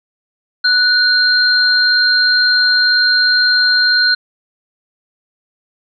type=tone pair together; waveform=sine; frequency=1480 / 4179 Hz; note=F#6 / C8; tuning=0 / -3 cents; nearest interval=octave + tritone; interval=1797 cents; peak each=-12 dBFS; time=0.64-4.15 s; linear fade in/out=10 ms; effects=none